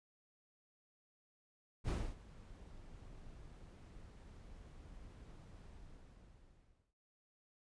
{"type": "noise with ADSR envelope", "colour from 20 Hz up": "brown", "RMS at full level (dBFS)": -35, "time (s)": [1.84, 6.94], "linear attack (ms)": 47, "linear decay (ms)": 260, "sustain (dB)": -20, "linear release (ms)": 1300, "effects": ["resampled to 22050 Hz"]}